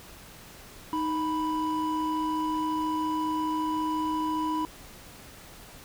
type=tone pair together; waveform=triangle; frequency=311.1 / 987.8 Hz; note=D#4 / B5; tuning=0 / 0 cents; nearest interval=octave + minor sixth; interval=2000 cents; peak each=-27 / -27 dBFS; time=0.93-4.65 s; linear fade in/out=0 ms; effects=pink hiss -48 dBFS RMS until 5.84 s